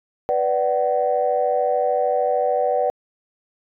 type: chord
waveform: sine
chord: B minor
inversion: none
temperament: equal with one note detuned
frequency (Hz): 493.9 / 587.3 / 753.4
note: B4 / D5 / F#5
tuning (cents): 0 / 0 / +31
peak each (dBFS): -21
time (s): 0.29-2.9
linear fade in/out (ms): 0
effects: tanh soft clip ceiling -8 dBFS